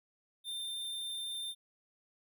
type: tone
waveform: square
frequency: 3594 Hz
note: A7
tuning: 36 cents sharp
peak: -38 dBFS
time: 0.44-1.55 s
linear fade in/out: 50 ms
effects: none